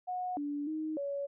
sine tone with pitch steps, 729 / 289.8 / 312.1 / 563 Hz, F#5 / D4 / D#4 / C#5, -26 / -23 / +5 / +27 cents, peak -33 dBFS, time 0.07-1.27 s, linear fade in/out 20 ms, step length 300 ms, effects none

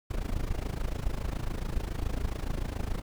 brown noise with amplitude modulation, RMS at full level -28 dBFS, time 0.1-3.02 s, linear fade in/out 10 ms, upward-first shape sine, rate 27.1 Hz, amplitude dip 85%, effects none

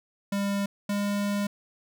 square tone pair in turn, 200 / 203.1 Hz, G3 / G#3, +35 / -38 cents, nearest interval unison, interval 27 cents, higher second, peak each -26 / -26 dBFS, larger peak neither, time 0.32-0.66 / 0.89-1.47 s, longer second, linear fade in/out 5 ms, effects none

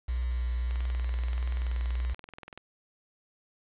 sine tone with vibrato, 60.9 Hz, B1, 24 cents flat, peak -27 dBFS, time 0.08-2.14 s, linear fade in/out 10 ms, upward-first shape triangle, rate 1.6 Hz, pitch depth 24 cents each way
click train, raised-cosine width 0.3 ms, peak -27 dBFS, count 40, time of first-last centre 0.71-2.576 s, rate 20.9 Hz
effects resampled to 8000 Hz + 8-bit

